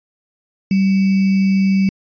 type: tone with sample-and-hold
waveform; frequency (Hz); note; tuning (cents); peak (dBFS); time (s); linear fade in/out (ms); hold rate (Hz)
sine; 193.5; G3; -22; -11; 0.71-1.89; 2; 2450
effects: resampled to 11025 Hz

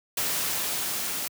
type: noise with level ramp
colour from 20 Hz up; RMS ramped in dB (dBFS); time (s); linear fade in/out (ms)
white; -27 to -31; 0.17-1.28; 5
effects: high-pass 100 Hz 12 dB/octave

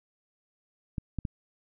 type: clicks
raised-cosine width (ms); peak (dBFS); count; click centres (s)
5; -19; 3; 0.982 / 1.187 / 1.252
effects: none

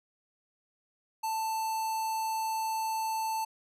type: tone with notch filter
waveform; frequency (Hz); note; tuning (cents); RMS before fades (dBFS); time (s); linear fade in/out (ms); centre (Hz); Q
square; 885; A5; +10; -32; 1.23-3.45; 10; 3100; 1.6
effects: resampled to 32000 Hz

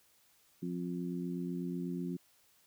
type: harmonic tone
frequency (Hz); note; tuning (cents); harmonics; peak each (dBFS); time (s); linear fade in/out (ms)
88.1; F2; +16; 2 / 3 / 4; -37 / -40 / -43; 0.62-2.17; 10
effects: white hiss -68 dBFS RMS until 2.66 s

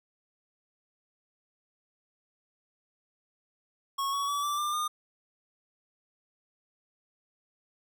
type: tone with pitch steps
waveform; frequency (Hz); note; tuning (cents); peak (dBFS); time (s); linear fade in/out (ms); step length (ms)
square; 1100 / 1122.5 / 1145.4 / 1168.8 / 1192.6 / 1217; C#6 / C#6 / D6 / D6 / D6 / D#6; -14 / +21 / -44 / -9 / +26 / -39; -29; 3.98-4.88; 10; 150
effects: none

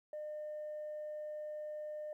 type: tone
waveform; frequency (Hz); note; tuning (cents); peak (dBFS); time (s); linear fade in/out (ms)
sine; 605; D#5; -49; -39; 0.13-2.13; 2
effects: tanh soft clip ceiling -38 dBFS + 13-bit

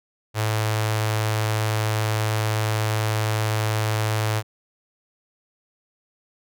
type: tone with notch filter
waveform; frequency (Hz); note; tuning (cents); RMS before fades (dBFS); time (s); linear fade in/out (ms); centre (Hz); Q
sawtooth; 108.4; A2; -25; -23; 0.34-4.43; 50; 230; 0.59
effects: none

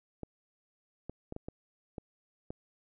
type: clicks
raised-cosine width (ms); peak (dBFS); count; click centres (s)
2; -26; 7; 0.233 / 1.096 / 1.324 / 1.364 / 1.485 / 1.982 / 2.505
effects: none

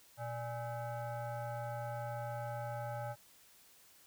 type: tone with frequency modulation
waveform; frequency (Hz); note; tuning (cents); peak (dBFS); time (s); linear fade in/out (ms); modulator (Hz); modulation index
sine; 119.6; A#2; +45; -38; 0.17-3.16; 50; 708; 1.3
effects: white hiss -63 dBFS RMS until 4.06 s

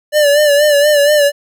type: tone with vibrato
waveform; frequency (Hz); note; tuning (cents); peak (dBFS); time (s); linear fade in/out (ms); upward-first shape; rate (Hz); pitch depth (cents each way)
square; 586; D5; -4; -8; 0.12-1.32; 50; sine; 4.2; 55
effects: none

